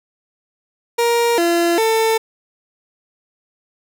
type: tone with pitch steps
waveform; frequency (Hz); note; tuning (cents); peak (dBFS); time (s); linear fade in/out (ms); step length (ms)
30% pulse; 470.4 / 341.3 / 446.4; A#4 / F4 / A4; +16 / -40 / +25; -11; 0.98-2.18; 10; 400
effects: none